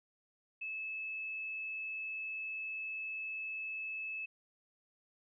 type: tone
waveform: sine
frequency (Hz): 2605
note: E7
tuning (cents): -21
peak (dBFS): -38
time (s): 0.61-4.26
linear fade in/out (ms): 10
effects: none